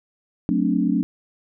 sine chord, D dominant seventh, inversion first, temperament just, 183.54 / 220.2 / 264.3 / 293.7 Hz, F#3 / A3 / C4 / D4, -14 / +2 / +18 / 0 cents, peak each -23 dBFS, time 0.49-1.03 s, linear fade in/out 0 ms, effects none

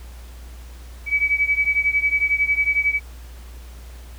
sine beating tone pair, 2281 / 2292 Hz, C#7 / D7, +49 / -43 cents, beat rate 11 Hz, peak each -19 / -21 dBFS, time 1.06-3 s, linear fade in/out 50 ms, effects added 60 Hz sine -36 dBFS peak until 4.18 s + pink hiss -48 dBFS RMS until 4.18 s

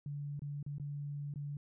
sine tone with dropouts, 144.2 Hz, D3, 31 cents flat, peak -38 dBFS, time 0.06-1.57 s, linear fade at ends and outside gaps 2 ms, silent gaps 0.394-0.419 / 0.628-0.663 / 0.783-0.798 / 1.339-1.358 s, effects none

